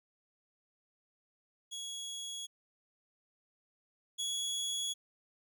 25% pulse tone pair in turn, 3340 / 3358 Hz, G#7 / G#7, +9 / +18 cents, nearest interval unison, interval 9 cents, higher second, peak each -36 / -30 dBFS, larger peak second, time 1.71-2.47 / 4.18-4.94 s, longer neither, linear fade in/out 20 ms, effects none

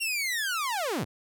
sawtooth linear sweep, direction down, 2794 to 73 Hz, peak -24 dBFS, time 0-1.05 s, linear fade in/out 20 ms, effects none

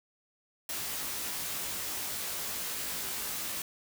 white noise with comb filter, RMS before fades -36 dBFS, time 0.69-3.62 s, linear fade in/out 2 ms, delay 18 ms, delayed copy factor +1, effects none

